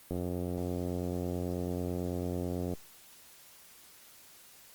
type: click train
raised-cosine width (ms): 2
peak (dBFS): -22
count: 235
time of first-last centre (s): 0.11-2.736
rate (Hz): 89.1
effects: white hiss -56 dBFS RMS until 4.74 s + Opus 32 kbps